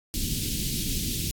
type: band-stop noise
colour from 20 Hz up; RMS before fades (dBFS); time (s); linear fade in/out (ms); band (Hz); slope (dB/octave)
pink; -29; 0.14-1.31; 0; 290 to 3100; 24
effects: AAC 64 kbps